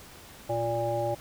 harmonic tone, 116.54 Hz, A#2, in tune, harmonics 1 / 3 / 5 / 7, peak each -34 / -34 / -29 / -32 dBFS, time 0.49-1.15 s, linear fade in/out 10 ms, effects pink hiss -49 dBFS RMS until 1.2 s

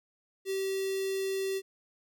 square tone with notch filter, 386.1 Hz, G4, 26 cents flat, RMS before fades -32 dBFS, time 0.45-1.62 s, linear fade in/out 50 ms, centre 1100 Hz, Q 1, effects none

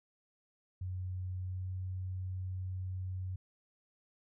sine tone with pitch glide, 92 to 92.8 Hz, F#2 to F#2, -9 to +6 cents, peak -36 dBFS, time 0.81-3.36 s, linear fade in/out 5 ms, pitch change +15 cents, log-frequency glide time 1.39-1.71 s, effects none

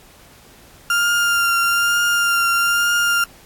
35% pulse tone with vibrato, 1396.9 Hz, F6, in tune, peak -13 dBFS, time 0.9-3.24 s, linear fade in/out 2 ms, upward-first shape triangle, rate 1.1 Hz, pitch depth 20 cents each way, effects pink hiss -47 dBFS RMS until 3.45 s + AAC 64 kbps

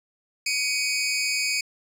20% pulse tone pair together, 2264 / 2500 Hz, C#7 / D#7, +36 / +8 cents, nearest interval major second, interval 172 cents, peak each -21 dBFS, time 0.46-1.61 s, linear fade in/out 5 ms, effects resampled to 32000 Hz

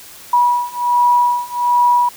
sine beating tone pair, 970 / 971.3 Hz, B5 / B5, -31 / -29 cents, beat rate 1.3 Hz, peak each -15 / -14 dBFS, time 0.33-2.09 s, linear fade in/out 5 ms, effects white hiss -38 dBFS RMS until 2.16 s

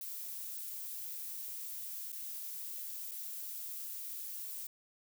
violet noise with dropouts, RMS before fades -43 dBFS, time 0.01-4.67 s, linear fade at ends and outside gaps 2 ms, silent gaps 2.12-2.127 / 3.112-3.117 s, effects none

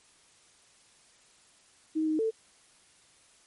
sine tone with pitch steps, 314.7 / 311.7 / 444.8 Hz, D#4 / D#4 / A4, +20 / +3 / +19 cents, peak -25 dBFS, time 1.95-2.31 s, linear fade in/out 20 ms, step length 120 ms, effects white hiss -61 dBFS RMS until 3.46 s + MP3 48 kbps

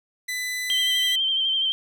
sawtooth tone with pitch glide, 2000 to 1987.3 Hz, B6 to B6, +21 to +10 cents, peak -23 dBFS, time 0.28-1.16 s, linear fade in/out 10 ms, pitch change -11 cents, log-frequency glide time 0.73-1.03 s
sine tone with vibrato, 3136 Hz, G7, in tune, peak -20 dBFS, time 0.7-1.72 s, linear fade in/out 0 ms, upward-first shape sine, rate 12 Hz, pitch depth 34 cents each way
effects none

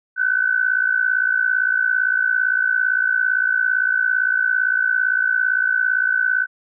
sine tone with amplitude modulation, 1511 Hz, F#6, 36 cents sharp, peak -12 dBFS, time 0.16-6.47 s, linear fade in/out 50 ms, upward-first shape sine, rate 57.7 Hz, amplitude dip 80%, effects none

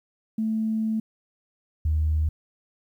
sine tone pair in turn, 220 / 77.51 Hz, A3 / D#2, 0 / -6 cents, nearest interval octave + tritone, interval 1806 cents, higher first, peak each -22 / -19 dBFS, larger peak second, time 0.38-1 / 1.85-2.29 s, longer first, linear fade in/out 5 ms, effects tanh soft clip ceiling -15 dBFS + 10-bit

